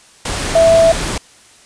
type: tone in noise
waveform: sine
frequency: 659.3 Hz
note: E5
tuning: in tune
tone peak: -6 dBFS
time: 0.55-0.92 s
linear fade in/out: 5 ms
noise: pink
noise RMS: -20 dBFS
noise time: 0.25-1.18 s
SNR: +11 dB
effects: white hiss -45 dBFS RMS until 1.65 s + resampled to 22050 Hz